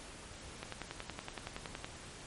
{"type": "click train", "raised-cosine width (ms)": 0.3, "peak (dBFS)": -24, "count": 14, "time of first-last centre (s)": [0.63, 1.845], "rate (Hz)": 10.7, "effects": ["pink hiss -50 dBFS RMS until 2.26 s", "MP3 48 kbps"]}